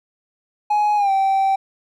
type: tone with pitch glide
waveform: triangle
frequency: 837 to 776.5 Hz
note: G#5 to G5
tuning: +13 to -17 cents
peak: -12 dBFS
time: 0.7-1.56 s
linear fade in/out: 10 ms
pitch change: -130 cents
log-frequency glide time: 0.96-1.11 s
effects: tanh soft clip ceiling -8 dBFS